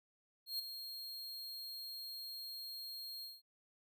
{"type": "tone with ADSR envelope", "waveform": "45% pulse", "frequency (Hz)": 4240, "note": "C8", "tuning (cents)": 22, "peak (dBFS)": -35, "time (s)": [0.46, 3.42], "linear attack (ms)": 130, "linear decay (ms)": 13, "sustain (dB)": -9, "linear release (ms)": 190, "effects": []}